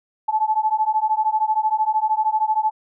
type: beating tone pair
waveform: sine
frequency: 860 / 873 Hz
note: A5 / A5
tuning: -40 / -14 cents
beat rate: 13 Hz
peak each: -20 dBFS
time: 0.28-2.71 s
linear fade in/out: 10 ms
effects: none